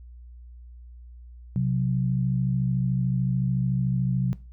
sine tone pair together, 129.6 / 183.28 Hz, C3 / F#3, -16 / -16 cents, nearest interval tritone, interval 600 cents, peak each -23 / -25 dBFS, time 1.56-4.33 s, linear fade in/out 0 ms, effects noise-tail reverb RT60 0.3 s tail -19 dB re dry + added 60 Hz sine -42 dBFS peak until 4.52 s

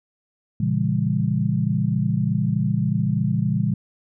sine chord, A# diminished seventh, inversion none, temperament just, 116.54 / 139.85 / 167.82 / 201.4 Hz, A#2 / C#3 / E3 / G3, 0 / +16 / +31 / +47 cents, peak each -24 dBFS, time 0.6-3.74 s, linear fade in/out 5 ms, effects none

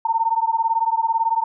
sine beating tone pair, 900 / 918 Hz, A5 / A#5, +39 / -27 cents, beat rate 18 Hz, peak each -20 dBFS, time 0.05-1.44 s, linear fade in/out 5 ms, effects none

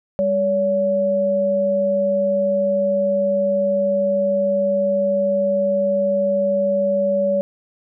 sine tone pair together, 200.2 / 566.6 Hz, G3 / C#5, +37 / +38 cents, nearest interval octave + tritone, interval 1801 cents, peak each -24 / -16 dBFS, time 0.19-7.41 s, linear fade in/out 0 ms, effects none

